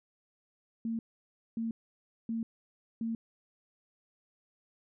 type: tone bursts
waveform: sine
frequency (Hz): 227.5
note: A#3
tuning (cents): -42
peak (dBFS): -31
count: 4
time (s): 0.85-3.15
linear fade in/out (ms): 2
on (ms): 140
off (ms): 580
effects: none